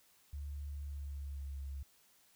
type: tone with pitch glide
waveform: sine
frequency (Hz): 71.8 to 68.8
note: D2 to C#2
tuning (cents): -39 to -12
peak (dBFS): -40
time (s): 0.33-1.83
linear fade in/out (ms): 5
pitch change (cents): -73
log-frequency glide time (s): 0.84-1.65
effects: white hiss -68 dBFS RMS until 2.35 s